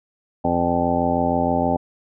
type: harmonic tone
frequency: 86.4 Hz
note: F2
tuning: 18 cents flat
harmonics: 1 / 2 / 3 / 4 / 5 / 6 / 7 / 9 / 10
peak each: -30 / -27 / -23 / -31 / -30 / -28 / -24 / -23 / -28 dBFS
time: 0.44-1.77 s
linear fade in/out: 10 ms
effects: none